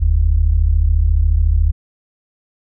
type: tone pair together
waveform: sine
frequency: 43.61 / 77.7 Hz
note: F1 / D#2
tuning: -2 / -2 cents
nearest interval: minor seventh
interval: 1000 cents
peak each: -13 dBFS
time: 0-1.72 s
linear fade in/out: 20 ms
effects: none